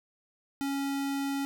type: tone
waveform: square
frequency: 277.2 Hz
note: C#4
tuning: in tune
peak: -30 dBFS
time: 0.61-1.45 s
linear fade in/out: 0 ms
effects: none